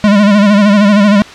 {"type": "tone with vibrato", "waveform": "square", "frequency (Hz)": 204.8, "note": "G#3", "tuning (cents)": -24, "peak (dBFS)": -5, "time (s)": [0.04, 1.22], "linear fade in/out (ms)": 0, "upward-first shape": "sine", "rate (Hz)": 13, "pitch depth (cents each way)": 70, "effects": ["white hiss -31 dBFS RMS until 1.34 s", "low-pass 4000 Hz 12 dB/octave"]}